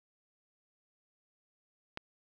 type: click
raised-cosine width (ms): 0.3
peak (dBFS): -22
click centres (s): 1.974
effects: none